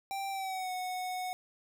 square tone with pitch glide, 784 to 735.7 Hz, G5 to F#5, 0 to -10 cents, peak -35 dBFS, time 0.11-1.33 s, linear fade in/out 0 ms, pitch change -110 cents, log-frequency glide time 0.3-0.71 s, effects none

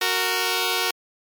5% pulse tone pair together, 370 / 462.3 Hz, F#4 / A#4, 0 / -14 cents, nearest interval major third, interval 386 cents, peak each -12 dBFS, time 0.01-0.91 s, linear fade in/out 5 ms, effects MP3 96 kbps

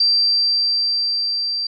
sine tone with level ramp, 4699 Hz, D8, in tune, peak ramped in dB -12 to -20 dBFS, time 0-1.67 s, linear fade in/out 5 ms, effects none

